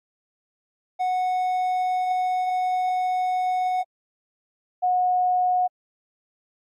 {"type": "tone pair in turn", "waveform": ["triangle", "sine"], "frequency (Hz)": [736, 728.4], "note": ["F#5", "F#5"], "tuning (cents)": [-9, -27], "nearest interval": "unison", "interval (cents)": 18, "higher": "first", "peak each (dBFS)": [-19, -18], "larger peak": "second", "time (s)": [[0.99, 3.83], [4.82, 5.68]], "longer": "first", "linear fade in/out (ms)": 20, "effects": ["AAC 48 kbps"]}